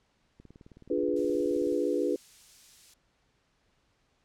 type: click train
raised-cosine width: 3 ms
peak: -38 dBFS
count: 26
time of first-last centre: 0.4-1.723 s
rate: 18.9 Hz
type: chord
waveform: sine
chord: D diminished seventh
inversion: none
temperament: equal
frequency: 293.7 / 349.2 / 415.3 / 493.9 Hz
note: D4 / F4 / Ab4 / Cb5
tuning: 0 / 0 / 0 / 0 cents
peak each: -31 dBFS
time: 0.9-2.16 s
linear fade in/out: 5 ms
type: noise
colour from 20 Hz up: violet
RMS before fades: -44 dBFS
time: 1.16-2.94 s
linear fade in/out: 5 ms
effects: pink hiss -71 dBFS RMS until 4.24 s + low-pass 6000 Hz 12 dB/octave